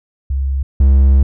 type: tone pair in turn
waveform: sine / triangle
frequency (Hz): 67.6 / 67.6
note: C#2 / C#2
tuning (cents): -43 / -43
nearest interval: unison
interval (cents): 0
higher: neither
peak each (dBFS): -14 / -4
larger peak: second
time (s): 0.3-0.63 / 0.8-1.23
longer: second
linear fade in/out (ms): 5
effects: none